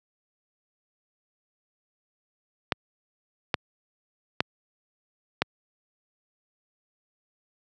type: clicks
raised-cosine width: 0.3 ms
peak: -5 dBFS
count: 4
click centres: 2.722 / 3.542 / 4.405 / 5.42 s
effects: high-pass 100 Hz 12 dB/octave